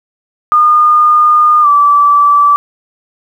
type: tone with pitch glide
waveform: sine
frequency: 1218 to 1159 Hz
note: D#6 to D6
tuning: -37 to -23 cents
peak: -4 dBFS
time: 0.52-2.56 s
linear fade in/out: 0 ms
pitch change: -86 cents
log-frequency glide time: 1.62-1.67 s
effects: 7-bit